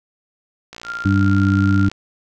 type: click train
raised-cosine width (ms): 0.2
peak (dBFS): -17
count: 70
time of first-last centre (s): 0.73-1.916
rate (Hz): 58.2
type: tone with tremolo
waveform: sine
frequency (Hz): 1394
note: F6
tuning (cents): -4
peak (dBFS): -23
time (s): 0.84-1.9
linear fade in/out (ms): 50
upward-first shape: square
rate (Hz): 19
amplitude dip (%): 35
type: harmonic tone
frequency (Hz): 98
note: G2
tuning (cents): 0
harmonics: 1 / 2 / 3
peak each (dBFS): -15 / -18 / -18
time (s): 1.05-1.89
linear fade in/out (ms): 5
effects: none